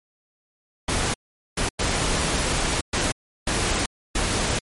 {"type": "noise bursts at uneven times", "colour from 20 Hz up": "pink", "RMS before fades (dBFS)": -23, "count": 6, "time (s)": [[0.88, 1.14], [1.57, 1.69], [1.79, 2.81], [2.93, 3.12], [3.47, 3.86], [4.15, 4.59]], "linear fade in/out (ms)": 5, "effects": ["MP3 48 kbps"]}